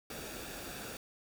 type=noise with comb filter; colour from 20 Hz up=pink; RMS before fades=-44 dBFS; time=0.1-0.97 s; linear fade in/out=2 ms; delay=0.97 ms; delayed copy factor=-0.5; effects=none